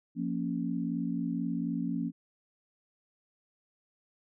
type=chord; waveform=sine; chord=Bb minor; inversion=second; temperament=equal; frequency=174.61 / 233.1 / 277.2 Hz; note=F3 / Bb3 / Db4; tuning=0 / 0 / 0 cents; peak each=-34 dBFS; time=0.15-2.12 s; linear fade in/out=50 ms; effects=none